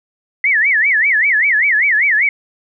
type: tone with vibrato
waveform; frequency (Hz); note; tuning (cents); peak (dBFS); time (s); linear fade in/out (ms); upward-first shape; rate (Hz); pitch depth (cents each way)
sine; 1975.5; B6; 0; -10; 0.44-2.29; 2; sine; 5.1; 270
effects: none